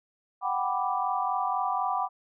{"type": "chord", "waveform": "sine", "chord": "G major seventh", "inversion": "third", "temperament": "equal", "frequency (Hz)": [740, 784, 987.8, 1174.7], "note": ["F#5", "G5", "B5", "D6"], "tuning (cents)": [0, 0, 0, 0], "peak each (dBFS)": -31, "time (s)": [0.41, 2.09], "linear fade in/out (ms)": 50, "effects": []}